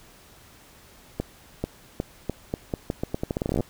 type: accelerating click train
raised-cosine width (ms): 2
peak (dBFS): -12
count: 22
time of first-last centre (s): 1.2-3.607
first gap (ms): 440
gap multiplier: 0.82
effects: pink hiss -52 dBFS RMS until 3.69 s